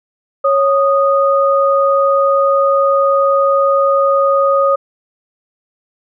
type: tone pair together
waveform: sine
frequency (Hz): 552 / 1237.4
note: C#5 / D#6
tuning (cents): -7 / -10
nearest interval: octave + major second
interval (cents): 1397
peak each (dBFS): -11 / -13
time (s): 0.44-4.76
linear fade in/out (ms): 10
effects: none